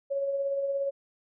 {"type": "tone with tremolo", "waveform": "sine", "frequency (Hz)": 554.4, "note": "C#5", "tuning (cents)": 0, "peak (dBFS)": -25, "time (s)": [0.1, 0.91], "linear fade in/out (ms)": 20, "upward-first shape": "sine", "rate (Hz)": 17, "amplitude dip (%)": 35, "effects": []}